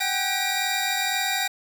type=tone cluster; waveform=25% pulse; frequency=752 / 794 / 1928 / 2375 / 3748 Hz; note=F#5 / G5 / B6 / D7 / A#7; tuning=+28 / +22 / -42 / +19 / +9 cents; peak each=-26 dBFS; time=0-1.48 s; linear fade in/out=10 ms; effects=7-bit

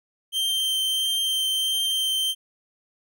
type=tone with vibrato; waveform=45% pulse; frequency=3136 Hz; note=G7; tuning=in tune; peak=-22 dBFS; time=0.32-2.35 s; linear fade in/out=50 ms; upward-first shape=triangle; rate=1.5 Hz; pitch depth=12 cents each way; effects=none

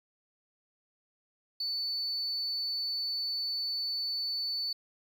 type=tone; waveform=triangle; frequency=4490 Hz; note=C#8; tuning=21 cents sharp; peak=-28 dBFS; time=1.6-4.73 s; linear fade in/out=5 ms; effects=tanh soft clip ceiling -28 dBFS + 10-bit

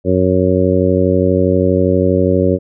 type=harmonic tone; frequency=92.4 Hz; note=F#2; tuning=2 cents flat; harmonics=1 / 2 / 3 / 4 / 5 / 6; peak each=-17 / -17 / -17 / -17 / -17 / -17 dBFS; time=0.04-2.59 s; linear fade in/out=50 ms; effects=none

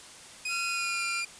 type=tone with pitch glide; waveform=sawtooth; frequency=2500 to 2397 Hz; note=D#7 to D7; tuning=+8 to +35 cents; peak=-27 dBFS; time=0.45-1.25 s; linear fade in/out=5 ms; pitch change=-73 cents; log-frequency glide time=0.66-1.05 s
type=tone; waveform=sawtooth; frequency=1375 Hz; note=F6; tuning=27 cents flat; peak=-30 dBFS; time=0.48-1.24 s; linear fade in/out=50 ms
effects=white hiss -48 dBFS RMS until 1.39 s + resampled to 22050 Hz

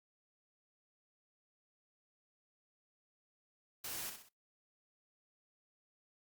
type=noise with echo; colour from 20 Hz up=white; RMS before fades=-43 dBFS; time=3.84-4.1 s; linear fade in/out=5 ms; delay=63 ms; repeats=3; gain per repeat=-7 dB; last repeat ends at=4.289 s; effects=noise-tail reverb RT60 0.2 s tail -23 dB re dry + Opus 48 kbps

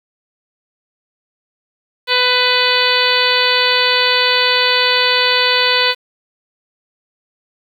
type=harmonic tone; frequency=498.4 Hz; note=B4; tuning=16 cents sharp; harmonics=1 / 2 / 3 / 4 / 5 / 6 / 7 / 8 / 9; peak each=-20 / -20 / -20 / -20 / -20 / -20 / -20 / -20 / -20 dBFS; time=2.07-5.95 s; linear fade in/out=50 ms; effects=7-bit

